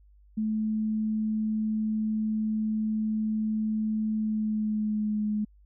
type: tone with pitch glide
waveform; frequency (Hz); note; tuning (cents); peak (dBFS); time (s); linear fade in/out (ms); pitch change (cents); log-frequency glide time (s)
sine; 216.8 to 211.2; A3 to G#3; -25 to +29; -25; 0.37-5.45; 10; -46; 4.16-5.25
effects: added 50 Hz sine -54 dBFS peak until 5.65 s